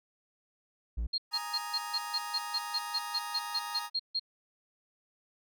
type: tone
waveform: triangle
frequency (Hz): 57.5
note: A#1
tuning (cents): -23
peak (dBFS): -28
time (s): 0.97-1.07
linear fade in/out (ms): 10
type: tone bursts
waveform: sine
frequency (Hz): 4231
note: C8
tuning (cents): +19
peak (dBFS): -28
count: 16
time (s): 1.13-4.196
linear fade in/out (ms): 10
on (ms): 51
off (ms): 150
type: chord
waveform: sawtooth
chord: Ab suspended second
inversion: none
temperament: just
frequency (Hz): 830.6 / 934.4 / 1245.9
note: Ab5 / Bb5 / Eb6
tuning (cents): 0 / +4 / +2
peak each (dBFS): -39 / -36 / -37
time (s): 1.31-3.9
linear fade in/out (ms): 50
effects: none